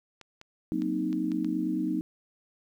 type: clicks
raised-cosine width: 0.2 ms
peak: -29 dBFS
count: 6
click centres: 0.213 / 0.414 / 0.82 / 1.129 / 1.318 / 1.446 s
type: chord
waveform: sine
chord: C half-diminished seventh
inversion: second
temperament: equal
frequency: 185 / 233.1 / 261.6 / 311.1 Hz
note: Gb3 / Bb3 / C4 / Eb4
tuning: 0 / 0 / 0 / 0 cents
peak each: -34 / -34 / -33 / -29 dBFS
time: 0.72-2.01 s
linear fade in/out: 0 ms
effects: 10-bit